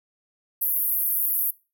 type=band-pass noise; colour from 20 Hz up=white; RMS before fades=-24 dBFS; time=0.61-1.51 s; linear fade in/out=10 ms; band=11000 to 16000 Hz; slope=96 dB/octave; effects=noise-tail reverb RT60 0.3 s tail -22 dB re dry